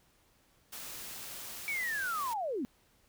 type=noise; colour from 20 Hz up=white; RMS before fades=-44 dBFS; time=0.72-2.34 s; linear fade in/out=10 ms
type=linear sweep; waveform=sine; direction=down; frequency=2300 to 218.9 Hz; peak=-32 dBFS; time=1.68-2.65 s; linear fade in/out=0 ms
effects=pink hiss -68 dBFS RMS until 3.08 s